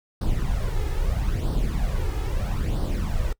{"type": "noise with flanger", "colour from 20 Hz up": "brown", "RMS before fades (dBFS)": -24, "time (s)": [0.21, 3.33], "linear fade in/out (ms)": 5, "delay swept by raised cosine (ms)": [0.21, 2.41], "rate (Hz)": 0.77, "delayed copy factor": 0.65, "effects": ["noise-tail reverb RT60 0.1 s tail -24 dB re dry"]}